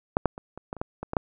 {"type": "clicks", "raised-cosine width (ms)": 1, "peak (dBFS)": [-6, -6, -24, -25, -18, -26, -14, -19, -16, -7], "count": 10, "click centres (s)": [0.169, 0.257, 0.379, 0.576, 0.729, 0.767, 0.815, 1.03, 1.134, 1.168], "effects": []}